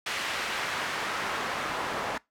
pink noise with band-pass filter sweep, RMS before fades -32 dBFS, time 0.06-2.18 s, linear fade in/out 5 ms, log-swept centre 2200 to 930 Hz, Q 0.88, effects noise-tail reverb RT60 0.2 s tail -23 dB re dry

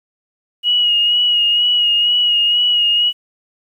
sine tone with vibrato, 2892 Hz, F#7, 40 cents flat, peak -11 dBFS, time 0.63-3.13 s, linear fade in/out 50 ms, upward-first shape sine, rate 2.1 Hz, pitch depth 28 cents each way, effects 8-bit

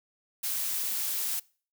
blue noise, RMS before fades -31 dBFS, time 0.43-1.4 s, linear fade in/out 10 ms, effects noise-tail reverb RT60 0.4 s tail -23 dB re dry

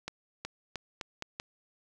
accelerating click train, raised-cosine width 0.2 ms, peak -19 dBFS, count 6, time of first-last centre 0.08-1.399 s, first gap 370 ms, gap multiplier 0.83, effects none

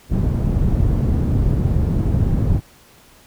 white low-pass noise, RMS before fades -17 dBFS, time 0.09-2.61 s, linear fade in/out 50 ms, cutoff 130 Hz, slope 12 dB/octave, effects pink hiss -49 dBFS RMS until 3.26 s

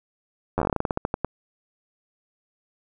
slowing click train, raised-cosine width 1 ms, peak -9 dBFS, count 17, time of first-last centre 0.58-1.246 s, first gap 10 ms, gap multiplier 1.17, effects none

